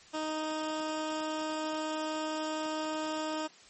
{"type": "tone", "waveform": "15% pulse", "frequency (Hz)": 311.1, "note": "D#4", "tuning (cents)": 0, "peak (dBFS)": -26, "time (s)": [0.13, 3.48], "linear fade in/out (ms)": 20, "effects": ["white hiss -56 dBFS RMS until 3.69 s", "MP3 32 kbps"]}